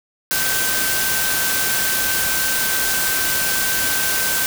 sine tone in noise, 1546 Hz, G6, 24 cents flat, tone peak -24 dBFS, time 0.31-4.46 s, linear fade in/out 0 ms, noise white, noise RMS -20 dBFS, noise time 0.31-4.46 s, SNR -7 dB, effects none

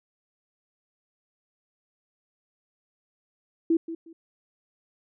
sine tone with echo, 329.6 Hz, E4, in tune, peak -18 dBFS, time 3.7-3.77 s, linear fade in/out 5 ms, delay 180 ms, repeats 2, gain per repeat -13 dB, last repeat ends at 4.13 s, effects none

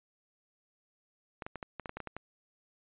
clicks, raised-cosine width 0.5 ms, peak -24 dBFS, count 11, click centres 1.422 / 1.465 / 1.557 / 1.628 / 1.797 / 1.858 / 1.894 / 1.97 / 2.003 / 2.073 / 2.166 s, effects resampled to 8000 Hz

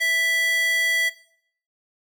square tone with high-pass filter, 659.3 Hz, E5, in tune, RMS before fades -22 dBFS, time 0-1.1 s, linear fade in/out 20 ms, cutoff 2000 Hz, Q 2.7, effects noise-tail reverb RT60 0.6 s tail -17 dB re dry

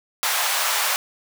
pink high-pass noise, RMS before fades -22 dBFS, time 0.23-0.96 s, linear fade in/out 0 ms, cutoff 750 Hz, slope 24 dB/octave, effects none

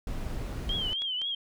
brown noise, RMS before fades -34 dBFS, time 0.07-0.93 s, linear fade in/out 2 ms
sine tone with vibrato, 3136 Hz, G7, in tune, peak -29 dBFS, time 0.69-1.35 s, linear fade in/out 5 ms, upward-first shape triangle, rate 3.8 Hz, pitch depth 120 cents each way
clicks, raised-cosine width 0.2 ms, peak -26 dBFS, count 4, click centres 0.692 / 0.931 / 1.02 / 1.217 s
effects none

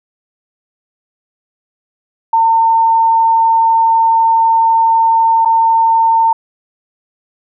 sine tone with dropouts, 906 Hz, A#5, 50 cents flat, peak -7 dBFS, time 2.33-6.33 s, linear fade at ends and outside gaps 5 ms, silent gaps 5.45-5.456 s, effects none

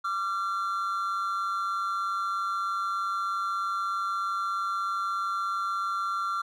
triangle tone pair together, 1174.7 / 1368.4 Hz, D6 / F6, 0 / -36 cents, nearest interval minor third, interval 264 cents, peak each -30 / -27 dBFS, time 0.04-6.42 s, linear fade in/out 10 ms, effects none

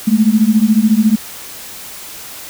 sine beating tone pair, 210 / 224 Hz, G#3 / A3, +19 / +31 cents, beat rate 14 Hz, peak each -11 dBFS, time 0.07-1.16 s, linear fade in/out 10 ms, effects white hiss -31 dBFS RMS until 2.49 s

